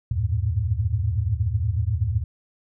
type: tone cluster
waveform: sine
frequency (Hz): 77.2 / 91.8 / 104.9 / 113.2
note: D#2 / F#2 / G#2 / A2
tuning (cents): -13 / -13 / +18 / +50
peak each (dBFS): -26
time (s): 0.11-2.24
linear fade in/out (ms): 5
effects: none